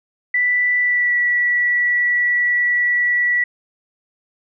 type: tone with pitch glide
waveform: sine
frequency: 1975.5 to 1948.3 Hz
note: B6 to B6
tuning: 0 to -24 cents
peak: -14 dBFS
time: 0.34-3.44 s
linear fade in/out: 5 ms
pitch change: -24 cents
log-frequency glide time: 0.8-1.17 s
effects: none